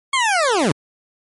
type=linear sweep; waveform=20% pulse; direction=down; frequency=1108.7 to 124.8 Hz; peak=-10 dBFS; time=0.13-0.72 s; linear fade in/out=5 ms; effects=MP3 48 kbps